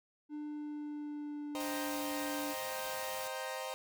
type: tone with pitch glide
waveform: triangle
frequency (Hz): 298.6 to 291.4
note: D4 to D4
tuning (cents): +29 to -13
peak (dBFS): -37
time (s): 0.29-2.55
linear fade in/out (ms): 50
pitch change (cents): -42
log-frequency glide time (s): 0.44-2.05
type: chord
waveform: sawtooth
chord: C minor seventh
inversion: none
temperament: equal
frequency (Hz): 523.3 / 622.3 / 784 / 932.3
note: C5 / Eb5 / G5 / Bb5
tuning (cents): 0 / 0 / 0 / 0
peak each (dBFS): -38 / -41 / -42 / -41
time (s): 1.55-3.74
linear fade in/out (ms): 0
type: noise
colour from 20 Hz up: white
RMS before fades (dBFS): -46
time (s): 1.6-3.28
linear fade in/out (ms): 5
effects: none